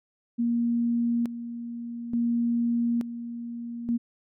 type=tone with tremolo; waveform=sine; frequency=235.7 Hz; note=A#3; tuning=19 cents sharp; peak=-22 dBFS; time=0.38-3.98 s; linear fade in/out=20 ms; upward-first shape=square; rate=0.57 Hz; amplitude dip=70%; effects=none